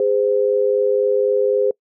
sine tone pair together, 410 / 513.9 Hz, G#4 / C5, -22 / -31 cents, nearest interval major third, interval 391 cents, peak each -17 dBFS, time 0-1.71 s, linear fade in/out 2 ms, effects noise-tail reverb RT60 0.1 s tail -25 dB re dry

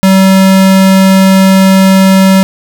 square tone, 191.2 Hz, G3, 43 cents flat, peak -3 dBFS, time 0.03-2.43 s, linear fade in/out 0 ms, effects none

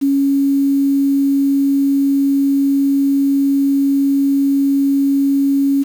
sine tone with quantisation, 277.2 Hz, C#4, in tune, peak -11 dBFS, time 0.01-5.84 s, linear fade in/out 20 ms, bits 6, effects none

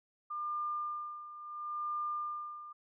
sine tone with tremolo, 1200 Hz, D6, 37 cents sharp, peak -33 dBFS, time 0.3-2.73 s, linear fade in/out 10 ms, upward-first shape sine, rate 0.73 Hz, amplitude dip 75%, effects none

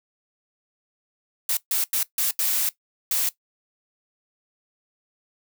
blue noise bursts at uneven times, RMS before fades -23 dBFS, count 6, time 1.49-1.57 / 1.71-1.84 / 1.93-2.03 / 2.18-2.31 / 2.39-2.69 / 3.11-3.29 s, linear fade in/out 2 ms, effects noise-tail reverb RT60 0.1 s tail -17 dB re dry

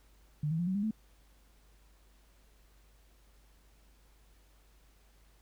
sine tone with pitch steps, 149.8 / 161.48 / 174.07 / 187.65 / 202.3 / 218.1 Hz, D3 / E3 / F3 / F#3 / G#3 / A3, +35 / -35 / -5 / +25 / -45 / -15 cents, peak -29 dBFS, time 0.43-0.91 s, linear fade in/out 5 ms, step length 80 ms, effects added 50 Hz sine -61 dBFS peak until 5.41 s + pink hiss -68 dBFS RMS until 5.41 s

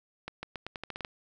accelerating click train, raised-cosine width 0.3 ms, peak -21 dBFS, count 10, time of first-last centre 0.28-1.048 s, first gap 150 ms, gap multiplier 0.85, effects none

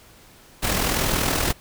pink noise with amplitude modulation, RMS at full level -20 dBFS, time 0.62-1.53 s, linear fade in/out 20 ms, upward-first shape sine, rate 40.9 Hz, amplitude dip 50%, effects pink hiss -50 dBFS RMS until 1.6 s

